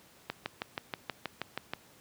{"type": "click train", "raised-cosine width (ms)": 0.3, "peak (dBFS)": -17, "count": 10, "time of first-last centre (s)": [0.3, 1.735], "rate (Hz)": 6.27, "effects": ["pink hiss -59 dBFS RMS until 2 s", "high-pass 100 Hz 12 dB/octave"]}